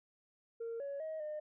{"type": "tone with pitch steps", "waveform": "sine", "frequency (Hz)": [460.5, 561, 632, 607], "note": ["A#4", "C#5", "D#5", "D#5"], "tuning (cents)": [-21, 21, 27, -43], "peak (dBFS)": -37, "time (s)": [0.6, 1.4], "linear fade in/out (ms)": 10, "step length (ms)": 200, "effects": ["tanh soft clip ceiling -36 dBFS"]}